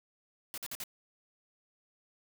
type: noise bursts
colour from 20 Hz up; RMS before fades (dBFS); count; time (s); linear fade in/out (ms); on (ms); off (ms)
white; -40; 4; 0.54-0.838; 0; 37; 50
effects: none